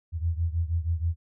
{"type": "beating tone pair", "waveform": "sine", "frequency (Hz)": [81.6, 87.9], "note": ["E2", "F2"], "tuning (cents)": [-17, 12], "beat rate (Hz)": 6.3, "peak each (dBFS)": [-26, -29], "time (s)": [0.12, 1.16], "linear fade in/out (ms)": 50, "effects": []}